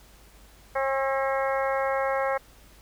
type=harmonic tone with a mistuned harmonic; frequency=270 Hz; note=C#4; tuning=45 cents flat; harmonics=2 / 3 / 4 / 5 / 6 / 7 / 8; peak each=-26 / -30 / -32 / -34 / -36 / -37 / -38 dBFS; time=0.75-2.38 s; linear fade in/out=10 ms; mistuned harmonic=5; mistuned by=-25 cents; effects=added 50 Hz sine -53 dBFS peak until 2.81 s + pink hiss -55 dBFS RMS until 2.81 s